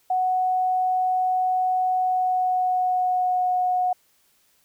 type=tone with pitch glide; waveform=sine; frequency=740 to 730.2 Hz; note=F#5 to F#5; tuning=0 to -23 cents; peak=-19 dBFS; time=0.1-3.93 s; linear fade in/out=5 ms; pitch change=-23 cents; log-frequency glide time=1.97-3.5 s; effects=white hiss -63 dBFS RMS until 4.64 s